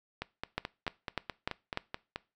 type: two click trains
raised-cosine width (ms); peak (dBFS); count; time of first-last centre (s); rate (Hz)
0.3; -19 / -15; 10 / 5; 0.22-2.16 / 0.58-1.774; 4.64 / 3.35
effects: noise-tail reverb RT60 0.3 s tail -21 dB re dry